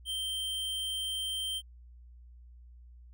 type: tone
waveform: square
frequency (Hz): 3136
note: G7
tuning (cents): 0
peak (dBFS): -33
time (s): 0.05-1.62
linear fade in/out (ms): 50
effects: added 60 Hz sine -50 dBFS peak until 3.13 s